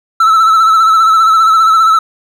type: tone with vibrato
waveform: triangle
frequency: 1315 Hz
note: E6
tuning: 5 cents flat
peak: -3 dBFS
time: 0.2-1.99 s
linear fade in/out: 5 ms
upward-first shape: sine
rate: 15 Hz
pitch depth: 44 cents each way
effects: none